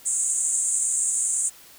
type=band-pass noise; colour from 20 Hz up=white; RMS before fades=-24 dBFS; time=0.05-1.5 s; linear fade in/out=20 ms; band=6900 to 9200 Hz; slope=96 dB/octave; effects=white hiss -49 dBFS RMS until 1.78 s